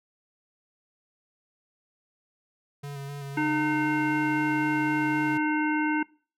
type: tone with vibrato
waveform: square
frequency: 140.9 Hz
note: C#3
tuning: 29 cents sharp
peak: -35 dBFS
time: 2.83-5.38 s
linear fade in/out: 10 ms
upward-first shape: square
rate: 3.9 Hz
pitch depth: 22 cents each way
type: harmonic tone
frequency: 304.6 Hz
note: D#4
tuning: 37 cents flat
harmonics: 1 / 3 / 5 / 7 / 9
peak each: -25 / -30 / -31 / -34 / -39 dBFS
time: 3.37-6.03 s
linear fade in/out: 5 ms
effects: noise-tail reverb RT60 0.4 s tail -23 dB re dry